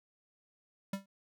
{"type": "tone with exponential decay", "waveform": "square", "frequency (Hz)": 196, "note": "G3", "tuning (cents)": 0, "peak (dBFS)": -31, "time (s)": [0.93, 1.06], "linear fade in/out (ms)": 5, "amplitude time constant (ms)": 28, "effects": []}